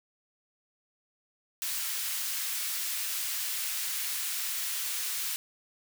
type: high-pass noise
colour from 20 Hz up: white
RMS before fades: -33 dBFS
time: 1.62-5.36 s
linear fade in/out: 0 ms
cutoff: 1600 Hz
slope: 12 dB/octave
effects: none